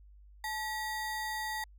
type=ring-modulated tone; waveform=square; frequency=1396.9 Hz; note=F6; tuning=in tune; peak=-32 dBFS; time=0.44-1.64 s; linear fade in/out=2 ms; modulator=527 Hz; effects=added 50 Hz sine -53 dBFS peak until 1.78 s